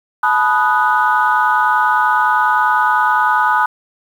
sine chord, B dominant seventh, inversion third, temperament equal with one note detuned, 857.9 / 987.8 / 1244.5 / 1480 Hz, A5 / B5 / D#6 / F#6, -44 / 0 / 0 / 0 cents, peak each -16 dBFS, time 0.23-3.66 s, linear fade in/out 5 ms, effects tanh soft clip ceiling -2 dBFS + 7-bit

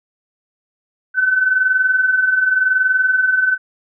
sine tone pair together, 1498.1 / 1519 Hz, F#6 / F#6, +21 / +45 cents, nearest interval unison, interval 24 cents, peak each -20 / -13 dBFS, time 1.14-3.58 s, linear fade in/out 50 ms, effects none

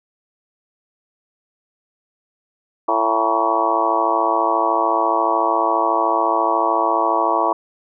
harmonic tone with a mistuned harmonic, 112.5 Hz, A2, 39 cents sharp, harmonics 3 / 4 / 5 / 6 / 7 / 8 / 9 / 10, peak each -25 / -27 / -27 / -22 / -25 / -23 / -21 / -21 dBFS, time 2.88-7.53 s, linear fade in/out 5 ms, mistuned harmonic 9, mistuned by -67 cents, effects none

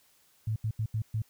sine tone bursts at uneven times, 109.4 Hz, A2, 9 cents flat, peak -27 dBFS, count 5, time 0.47-0.56 / 0.64-0.71 / 0.79-0.86 / 0.94-1.02 / 1.14-1.22 s, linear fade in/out 5 ms, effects white hiss -65 dBFS RMS until 1.29 s

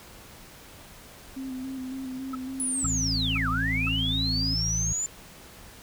sine tone with vibrato, 261.6 Hz, C4, in tune, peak -32 dBFS, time 1.36-4.55 s, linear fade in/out 10 ms, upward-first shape square, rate 3.6 Hz, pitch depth 26 cents each way
sine tone bursts, 1300 Hz, E6, 24 cents flat, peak -31 dBFS, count 4, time 2.33-3.888 s, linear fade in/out 5 ms, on 22 ms, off 490 ms
sine linear two-way sweep, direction down then up, 10230 to 1150 to 7180 Hz, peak -26 dBFS, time 2.6-5.06 s, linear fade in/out 0 ms, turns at 3.49 s
harmonic tone, 55 Hz, A1, in tune, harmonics 1 / 2 / 3, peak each -31 / -32 / -33 dBFS, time 2.83-4.93 s, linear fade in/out 5 ms
effects pink hiss -48 dBFS RMS until 5.82 s

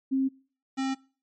sine / square tone pair in turn, 266.7 / 266.7 Hz, C4 / C4, +33 / +33 cents, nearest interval unison, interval 0 cents, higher neither, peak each -22 / -27 dBFS, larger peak first, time 0.11-0.29 / 0.77-0.95 s, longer neither, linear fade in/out 20 ms, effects noise-tail reverb RT60 0.4 s tail -22 dB re dry + MP3 32 kbps

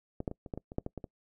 clicks, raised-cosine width 2 ms, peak -22 / -19 / -26 / -30 / -22 / -25 / -30 / -17 / -22 / -25 / -27 dBFS, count 11, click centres 0.204 / 0.278 / 0.314 / 0.462 / 0.538 / 0.576 / 0.719 / 0.784 / 0.864 / 0.977 / 1.042 s, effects noise-tail reverb RT60 0.1 s tail -24 dB re dry

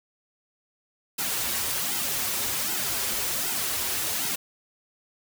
white noise with flanger, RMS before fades -28 dBFS, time 1.18-4.36 s, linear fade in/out 10 ms, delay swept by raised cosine 1.7 to 6.8 ms, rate 1.3 Hz, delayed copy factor -1, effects none

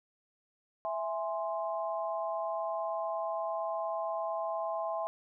sine chord, E augmented, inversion none, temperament equal, 659.3 / 830.6 / 1046.5 Hz, E5 / G#5 / B#5, 0 / 0 / 0 cents, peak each -34 / -38 / -38 dBFS, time 0.85-5.07 s, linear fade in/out 0 ms, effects none

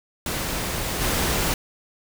pink noise with level steps, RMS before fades -27 / -23 dBFS, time 0.26-1.54 s, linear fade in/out 2 ms, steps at 1 s, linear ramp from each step 20 ms, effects none

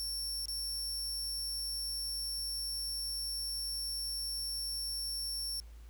sawtooth tone with dropouts, 5450 Hz, F8, 43 cents flat, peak -33 dBFS, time 0-5.6 s, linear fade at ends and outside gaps 0 ms, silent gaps 0.456-0.483 s, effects added 56 Hz sine -48 dBFS peak until 5.89 s + pink hiss -65 dBFS RMS until 5.89 s

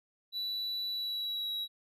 triangle tone with pitch glide, 3951 to 3874 Hz, B7 to B7, 0 to -34 cents, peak -32 dBFS, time 0.32-1.68 s, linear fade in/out 50 ms, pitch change -34 cents, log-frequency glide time 0.89-1.52 s, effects none

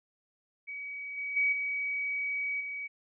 sine tone with level steps, 2268 Hz, C#7, 39 cents sharp, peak -37 / -33 / -24 / -30 / -35 dBFS, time 0.67-2.88 s, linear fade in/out 20 ms, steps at 1.17 / 1.36 / 1.52 / 2.6 s, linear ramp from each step 10 ms, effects none

